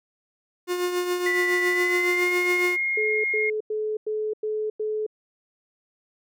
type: tone with tremolo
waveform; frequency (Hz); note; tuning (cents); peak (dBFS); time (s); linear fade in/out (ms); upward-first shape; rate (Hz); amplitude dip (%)
45% pulse; 357.4; F4; +40; -21; 0.67-2.77; 50; triangle; 7.2; 55
type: tone with pitch glide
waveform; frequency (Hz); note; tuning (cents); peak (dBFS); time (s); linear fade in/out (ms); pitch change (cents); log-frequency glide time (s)
sine; 1975.5 to 2142; B6 to C7; 0 to +40; -22; 1.26-3.5; 5; +140; 1.69-2.32
type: tone bursts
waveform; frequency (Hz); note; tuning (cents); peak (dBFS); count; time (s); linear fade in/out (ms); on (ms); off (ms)
sine; 429.6; A4; -41; -24; 6; 2.97-5.065; 5; 270; 95
effects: none